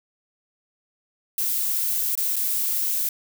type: noise with dropouts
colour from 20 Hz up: violet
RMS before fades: -24 dBFS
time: 1.38-3.09 s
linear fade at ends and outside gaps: 2 ms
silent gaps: 2.153-2.175 / 2.359-2.364 s
effects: none